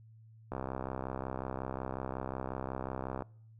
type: click train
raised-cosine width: 1 ms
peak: -23 dBFS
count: 178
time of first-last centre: 0.52-3.222 s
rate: 65.5 Hz
effects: noise-tail reverb RT60 0.6 s tail -25 dB re dry + added 111 Hz sine -54 dBFS peak until 3.59 s